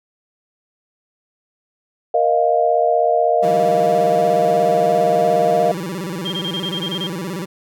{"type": "chord", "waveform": "sine", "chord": "Bb suspended fourth", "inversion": "none", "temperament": "equal with one note detuned", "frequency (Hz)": [469.4, 622.3, 698.5], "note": ["Bb4", "Eb5", "F5"], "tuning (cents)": [12, 0, 0], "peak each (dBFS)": [-19, -17, -16], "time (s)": [2.14, 5.72], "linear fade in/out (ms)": 5}
{"type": "tone with vibrato", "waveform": "25% pulse", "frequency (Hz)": 178, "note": "F3", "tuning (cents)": 33, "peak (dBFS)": -20, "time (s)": [3.42, 7.46], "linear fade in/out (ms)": 20, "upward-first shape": "square", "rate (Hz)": 17, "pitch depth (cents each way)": 150}
{"type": "tone bursts", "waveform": "sine", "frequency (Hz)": 3200, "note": "G7", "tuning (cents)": 35, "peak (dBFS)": -22, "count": 9, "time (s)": [6.25, 7.075], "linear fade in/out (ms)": 10, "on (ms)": 73, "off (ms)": 21}
{"effects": []}